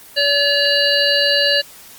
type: harmonic tone with a mistuned harmonic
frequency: 571 Hz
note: D5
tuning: 49 cents flat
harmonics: 1 / 3 / 5 / 7 / 8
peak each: -19 / -19 / -19 / -19 / -19 dBFS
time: 0.16-1.62 s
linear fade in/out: 20 ms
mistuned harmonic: 7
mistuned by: +20 cents
effects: white hiss -41 dBFS RMS until 1.98 s + Opus 32 kbps